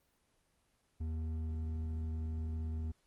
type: tone with hard clipping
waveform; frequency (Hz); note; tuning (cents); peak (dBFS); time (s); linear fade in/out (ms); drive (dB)
sine; 79.8; D#2; +44; -37; 1-2.92; 10; 7
effects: pink hiss -75 dBFS RMS until 3.06 s + Opus 24 kbps